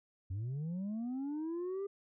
sine linear sweep, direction up, 88.4 to 403.9 Hz, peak -33 dBFS, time 0.3-1.87 s, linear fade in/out 10 ms, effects tanh soft clip ceiling -35 dBFS

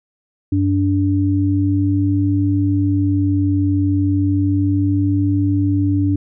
sine tone pair together, 96.78 / 290 Hz, G2 / D4, -22 / -22 cents, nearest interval octave + perfect fifth, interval 1900 cents, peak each -16 dBFS, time 0.52-6.16 s, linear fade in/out 5 ms, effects none

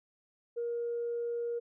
sine tone, 472.2 Hz, A#4, 22 cents sharp, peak -31 dBFS, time 0.56-1.6 s, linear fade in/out 20 ms, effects tanh soft clip ceiling -27 dBFS

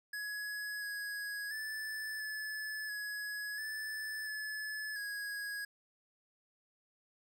square tone with pitch steps, 1681 / 1664 / 1747 / 1727 / 1682 / 1746 / 1722 / 1657 Hz, G#6 / G#6 / A6 / A6 / G#6 / A6 / A6 / G#6, +20 / +3 / -13 / -33 / +22 / -14 / -38 / -4 cents, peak -39 dBFS, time 0.13-5.65 s, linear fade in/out 5 ms, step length 690 ms, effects none

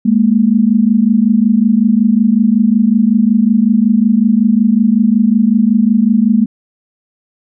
sine tone pair together, 207.7 / 233.1 Hz, G#3 / A#3, 0 / 0 cents, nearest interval major second, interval 200 cents, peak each -10 dBFS, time 0.05-6.46 s, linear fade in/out 10 ms, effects none

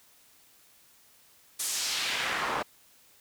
pink noise with band-pass filter sweep, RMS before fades -31 dBFS, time 1.59-2.63 s, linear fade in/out 10 ms, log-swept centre 9600 to 870 Hz, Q 1.2, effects white hiss -60 dBFS RMS until 3.2 s

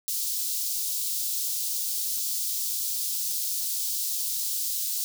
white high-pass noise, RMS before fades -29 dBFS, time 0.08-5.04 s, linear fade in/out 0 ms, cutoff 4100 Hz, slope 24 dB/octave, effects none

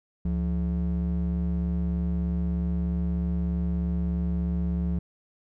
triangle ring-modulated tone, 123.47 Hz, B2, in tune, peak -19 dBFS, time 0.25-4.99 s, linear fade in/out 5 ms, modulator 51.6 Hz, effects none

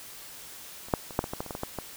clicks, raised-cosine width 1 ms, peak -30 / -8 / -27 / -9 / -19 / -18 / -17 / -26 / -20 / -20 / -16 / -18 dBFS, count 12, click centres 0.885 / 0.938 / 1.108 / 1.191 / 1.241 / 1.335 / 1.405 / 1.463 / 1.508 / 1.551 / 1.634 / 1.787 s, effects white hiss -45 dBFS RMS until 1.96 s

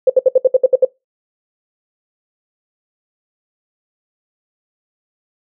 sine tone bursts, 516 Hz, C5, 24 cents flat, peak -5 dBFS, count 9, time 0.07-0.85 s, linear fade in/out 5 ms, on 28 ms, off 66 ms, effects noise-tail reverb RT60 0.2 s tail -22 dB re dry

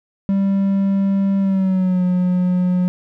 triangle tone with pitch glide, 196 to 180.77 Hz, G3 to F#3, 0 to -40 cents, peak -12 dBFS, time 0.29-2.88 s, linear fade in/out 0 ms, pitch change -140 cents, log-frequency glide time 1.39-2.03 s, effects none

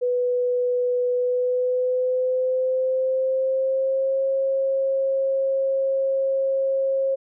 sine tone with pitch glide, 493.9 to 538.6 Hz, B4 to C#5, 0 to -50 cents, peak -19 dBFS, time 0.01-7.16 s, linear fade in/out 20 ms, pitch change +150 cents, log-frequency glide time 1.12-4.25 s, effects none

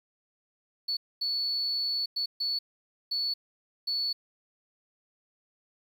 triangle tone bursts at uneven times, 4435 Hz, C#8, in tune, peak -24 dBFS, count 6, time 0.88-0.97 / 1.21-2.06 / 2.16-2.26 / 2.4-2.59 / 3.11-3.34 / 3.87-4.13 s, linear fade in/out 10 ms, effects tanh soft clip ceiling -25 dBFS + 10-bit

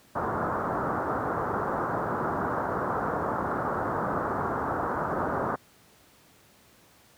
white low-pass noise, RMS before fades -29 dBFS, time 0.15-5.56 s, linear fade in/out 10 ms, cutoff 1400 Hz, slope 48 dB/octave, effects pink hiss -58 dBFS RMS until 7.17 s + high-pass 80 Hz 12 dB/octave

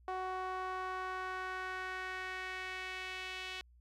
sawtooth tone with band-pass filter sweep, 372.4 Hz, F#4, 11 cents sharp, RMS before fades -41 dBFS, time 0.08-3.61 s, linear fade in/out 0 ms, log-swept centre 880 to 2900 Hz, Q 2, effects added 60 Hz sine -60 dBFS peak until 3.8 s

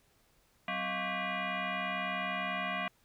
sine tone with frequency modulation, 635 Hz, D#5, 35 cents sharp, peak -32 dBFS, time 0.68-2.88 s, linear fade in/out 2 ms, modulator 447 Hz, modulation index 4.7, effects pink hiss -69 dBFS RMS until 3.04 s

